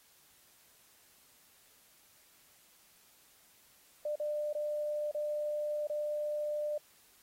sine tone with dropouts, 597 Hz, D5, 28 cents sharp, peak -32 dBFS, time 4.05-6.78 s, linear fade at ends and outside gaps 5 ms, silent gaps 4.157-4.198 / 4.53-4.549 / 5.114-5.146 / 5.872-5.897 s, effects white hiss -64 dBFS RMS until 7.22 s + AAC 48 kbps

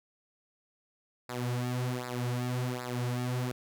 sawtooth tone with flanger, 124 Hz, B2, 7 cents sharp, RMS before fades -33 dBFS, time 1.29-3.52 s, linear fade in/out 5 ms, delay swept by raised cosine 0.32 to 6.12 ms, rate 1.3 Hz, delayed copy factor -0.85, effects none

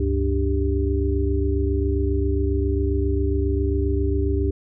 sine tone cluster, 68.7 / 96.1 / 291.7 / 392.8 Hz, C#2 / G2 / D4 / G4, -15 / -34 / -12 / +4 cents, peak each -21 / -26 / -27 / -25 dBFS, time 0-4.51 s, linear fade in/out 5 ms, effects none

